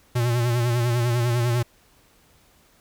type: tone with vibrato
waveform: square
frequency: 120 Hz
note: B2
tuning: 49 cents flat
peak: -20 dBFS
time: 0.15-1.63 s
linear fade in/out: 10 ms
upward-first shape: sine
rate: 10 Hz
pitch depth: 55 cents each way
effects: pink hiss -58 dBFS RMS until 2.8 s